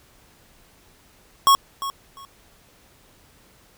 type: tone with echo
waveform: square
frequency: 1100 Hz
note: C#6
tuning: 14 cents flat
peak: -12 dBFS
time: 1.47-1.55 s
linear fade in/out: 0 ms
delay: 350 ms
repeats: 2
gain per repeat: -14 dB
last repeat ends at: 2.25 s
effects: pink hiss -55 dBFS RMS until 3.77 s